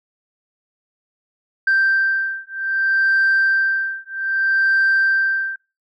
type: beating tone pair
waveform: sine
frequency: 1568 / 1568.63 Hz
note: G6 / G6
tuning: 0 / +1 cents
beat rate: 0.63 Hz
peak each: -17 dBFS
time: 1.67-5.56 s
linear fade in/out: 5 ms
effects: noise-tail reverb RT60 0.3 s tail -24 dB re dry + tanh soft clip ceiling -10 dBFS